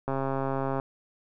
click train, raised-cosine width 1 ms, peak -16 dBFS, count 98, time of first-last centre 0.08-0.799 s, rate 135 Hz, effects none

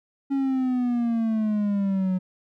triangle exponential sweep, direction down, 277.2 to 183 Hz, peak -19 dBFS, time 0.3-2.19 s, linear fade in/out 20 ms, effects none

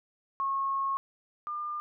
sine tone pair in turn, 1090 / 1202.3 Hz, C#6 / D6, -29 / +40 cents, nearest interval major second, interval 169 cents, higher second, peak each -27 / -32 dBFS, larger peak first, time 0.4-0.97 / 1.47-1.8 s, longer first, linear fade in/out 0 ms, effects none

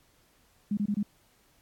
sine tone bursts, 205.7 Hz, G#3, 16 cents flat, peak -25 dBFS, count 4, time 0.71-1.03 s, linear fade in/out 5 ms, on 62 ms, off 24 ms, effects pink hiss -65 dBFS RMS until 1.61 s + AAC 64 kbps

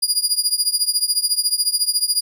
25% pulse tone with tremolo, 4854 Hz, D#8, 44 cents flat, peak -8 dBFS, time 0.02-2.21 s, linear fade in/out 10 ms, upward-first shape triangle, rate 14 Hz, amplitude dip 95%, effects none

